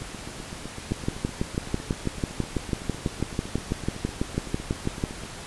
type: two click trains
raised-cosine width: 3 ms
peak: -11 / -23 dBFS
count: 26 / 42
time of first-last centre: 0.92-5.039 / 0.02-5.236 s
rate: 6.07 / 7.86 Hz
effects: pink hiss -39 dBFS RMS until 5.46 s + resampled to 24000 Hz